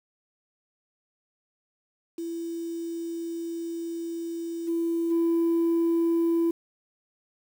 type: tone with level steps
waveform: sine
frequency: 334.6 Hz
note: E4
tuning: 26 cents sharp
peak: -30 / -23 / -19 dBFS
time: 2.18-6.51 s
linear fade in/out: 5 ms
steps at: 4.67 / 5.1 s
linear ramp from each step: 20 ms
effects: tanh soft clip ceiling -18 dBFS + 8-bit